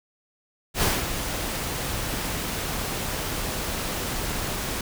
pink noise with ADSR envelope, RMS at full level -21 dBFS, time 0.74-4.81 s, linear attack 82 ms, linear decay 220 ms, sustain -8 dB, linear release 3 ms, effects none

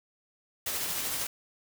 white noise with tremolo, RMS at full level -31 dBFS, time 0.66-1.27 s, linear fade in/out 5 ms, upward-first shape triangle, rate 13 Hz, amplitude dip 35%, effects none

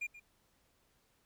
triangle tone with echo, 2402 Hz, D7, 38 cents sharp, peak -34 dBFS, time 0.01-0.07 s, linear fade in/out 10 ms, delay 130 ms, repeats 1, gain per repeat -15 dB, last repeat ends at 0.2 s, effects pink hiss -73 dBFS RMS until 1.25 s

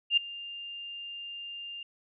sine tone with ADSR envelope, 2800 Hz, F7, 4 cents sharp, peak -18 dBFS, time 0.1-1.83 s, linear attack 72 ms, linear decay 6 ms, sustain -20 dB, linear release 3 ms, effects none

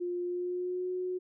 sine tone with pitch glide, 353.4 to 365.4 Hz, F4 to F#4, +21 to -22 cents, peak -31 dBFS, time 0-1.19 s, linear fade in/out 20 ms, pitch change +57 cents, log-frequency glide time 0.23-0.9 s, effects none

